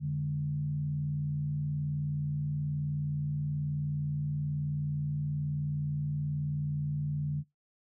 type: tone with frequency modulation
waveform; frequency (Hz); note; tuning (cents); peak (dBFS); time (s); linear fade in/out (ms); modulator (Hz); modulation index
sine; 146.83; D3; 0; -29; 0-7.44; 50; 58.9; 0.4
effects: noise-tail reverb RT60 0.2 s tail -23 dB re dry